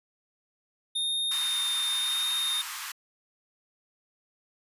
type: tone with vibrato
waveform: square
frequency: 3660 Hz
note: A#7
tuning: 32 cents flat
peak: -27 dBFS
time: 0.95-2.62 s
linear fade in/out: 10 ms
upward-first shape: sine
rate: 0.92 Hz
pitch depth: 11 cents each way
type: high-pass noise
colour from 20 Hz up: pink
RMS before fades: -37 dBFS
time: 1.31-2.92 s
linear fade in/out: 5 ms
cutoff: 980 Hz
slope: 48 dB/octave
effects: resampled to 32000 Hz